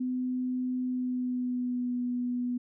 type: tone with pitch glide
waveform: sine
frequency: 253 to 245.9 Hz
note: B3 to B3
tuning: +42 to -7 cents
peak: -28 dBFS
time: 0-2.58 s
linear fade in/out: 10 ms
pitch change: -49 cents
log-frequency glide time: 0.83-1.98 s
effects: none